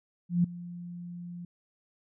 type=tone with ADSR envelope; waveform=sine; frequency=174.61 Hz; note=F3; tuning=in tune; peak=-19 dBFS; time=0.29-1.45 s; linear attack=150 ms; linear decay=6 ms; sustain=-19 dB; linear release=3 ms; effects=none